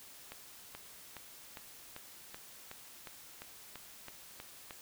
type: accelerating click train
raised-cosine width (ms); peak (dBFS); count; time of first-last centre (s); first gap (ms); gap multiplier
0.3; -29; 13; 0.32-4.708; 430; 0.97
effects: white hiss -54 dBFS RMS until 4.81 s